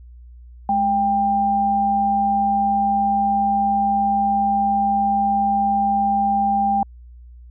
sine tone pair together, 210 / 793 Hz, G#3 / G5, +19 / +20 cents, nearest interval octave + major seventh, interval 2301 cents, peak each -24 / -16 dBFS, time 0.69-6.83 s, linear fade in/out 2 ms, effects added 60 Hz sine -39 dBFS peak until 7.5 s

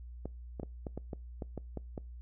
clicks, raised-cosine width 2 ms, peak -25 dBFS, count 10, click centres 0.256 / 0.598 / 0.632 / 0.868 / 0.976 / 1.132 / 1.422 / 1.577 / 1.773 / 1.978 s, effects noise-tail reverb RT60 0.3 s tail -25 dB re dry + added 60 Hz sine -44 dBFS peak until 2.21 s

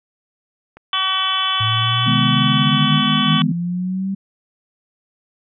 click, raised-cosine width 0.5 ms, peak -25 dBFS, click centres 0.77 s
harmonic tone, 379.8 Hz, F#4, 45 cents sharp, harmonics 2 / 3 / 4 / 5 / 6 / 7 / 8 / 9, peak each -33 / -21 / -29 / -33 / -31 / -32 / -21 / -22 dBFS, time 0.93-3.42 s, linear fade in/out 2 ms
sine exponential sweep, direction up, 109.7 to 196 Hz, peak -19 dBFS, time 1.6-4.15 s, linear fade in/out 10 ms
sine chord, G# minor, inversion second, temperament equal, 155.56 / 207.7 / 246.9 Hz, D#3 / G#3 / B3, 0 / 0 / 0 cents, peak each -20 dBFS, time 2.06-3.52 s, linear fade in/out 10 ms
effects none

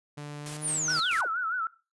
sawtooth tone with pitch glide, 146.83 to 155.56 Hz, D3 to D#3, 0 to 0 cents, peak -33 dBFS, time 0.17-1 s, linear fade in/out 10 ms, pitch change +100 cents, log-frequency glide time 0.41-0.77 s
white noise with tremolo, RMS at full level -40 dBFS, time 0.46-1.21 s, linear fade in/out 0 ms, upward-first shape square, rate 4.6 Hz, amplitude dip 70%
sine linear sweep, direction down, 10000 to 233.1 Hz, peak -27 dBFS, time 0.61-1.27 s, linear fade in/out 50 ms
sine tone with vibrato, 1396.9 Hz, F6, in tune, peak -27 dBFS, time 0.88-1.67 s, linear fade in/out 2 ms, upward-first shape sine, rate 6.3 Hz, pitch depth 130 cents each way
effects noise-tail reverb RT60 0.3 s tail -18 dB re dry + resampled to 24000 Hz

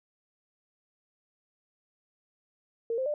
sine tone with pitch steps, 460.3 / 522.7 / 593.5 Hz, A#4 / C5 / D5, -22 / -2 / +18 cents, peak -27 dBFS, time 2.9-3.14 s, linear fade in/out 2 ms, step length 80 ms, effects none

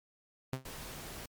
sawtooth tone with exponential decay, 130.81 Hz, C3, in tune, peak -27 dBFS, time 0.53-0.67 s, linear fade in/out 0 ms, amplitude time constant 29 ms
pink noise, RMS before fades -45 dBFS, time 0.65-1.26 s, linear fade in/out 5 ms
effects MP3 96 kbps

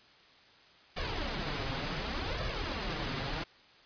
pink noise with flanger, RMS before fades -35 dBFS, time 0.96-3.44 s, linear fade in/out 10 ms, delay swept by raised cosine 1.7 to 7.5 ms, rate 0.68 Hz, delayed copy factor +0.65, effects white hiss -59 dBFS RMS until 3.85 s + resampled to 11025 Hz

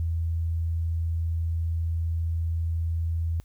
sine tone, 82.6 Hz, E2, 4 cents sharp, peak -24 dBFS, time 0-3.4 s, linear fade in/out 0 ms, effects added 50 Hz sine -52 dBFS peak until 3.44 s + white hiss -67 dBFS RMS until 3.44 s

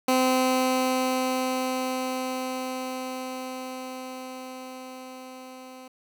15% pulse tone with level ramp, 257.7 Hz, C4, 26 cents flat, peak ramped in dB -13 to -36 dBFS, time 0.08-5.88 s, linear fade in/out 5 ms, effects none

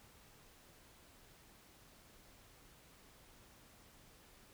silence, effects pink hiss -63 dBFS RMS until 4.53 s

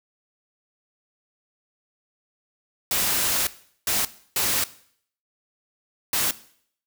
white noise bursts at uneven times, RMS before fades -23 dBFS, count 4, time 2.91-3.47 / 3.87-4.05 / 4.36-4.64 / 6.13-6.31 s, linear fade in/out 2 ms, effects noise-tail reverb RT60 0.6 s tail -17 dB re dry

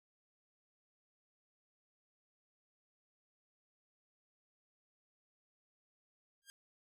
10% pulse tone with exponential growth, 1609 Hz, G6, 45 cents sharp, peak -40 dBFS, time 6.42-6.5 s, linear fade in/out 0 ms, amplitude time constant 16 ms, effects none

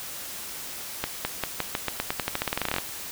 accelerating click train, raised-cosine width 0.3 ms, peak -9 dBFS, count 22, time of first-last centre 1.04-2.784 s, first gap 210 ms, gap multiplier 0.89, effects white hiss -37 dBFS RMS until 3.11 s

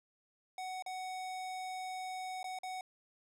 square tone with dropouts, 745 Hz, F#5, 12 cents sharp, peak -40 dBFS, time 0.58-2.81 s, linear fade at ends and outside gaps 2 ms, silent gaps 0.824-0.862 / 2.43-2.442 / 2.588-2.633 s, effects low-pass 10000 Hz 12 dB/octave

